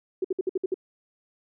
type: tone bursts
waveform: sine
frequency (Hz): 374.5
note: F#4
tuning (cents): +21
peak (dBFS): -22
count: 7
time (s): 0.22-0.743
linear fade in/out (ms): 5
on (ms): 25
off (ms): 58
effects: none